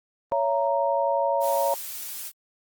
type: chord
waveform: sine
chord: A# diminished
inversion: first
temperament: just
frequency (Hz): 559.4 / 671.3 / 932.3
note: C#5 / E5 / A#5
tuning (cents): +16 / +31 / 0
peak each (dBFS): -24 / -27 / -25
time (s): 0.32-1.74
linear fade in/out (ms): 0
type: noise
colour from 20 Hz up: blue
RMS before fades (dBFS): -35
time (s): 1.4-2.32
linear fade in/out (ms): 50
effects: Opus 24 kbps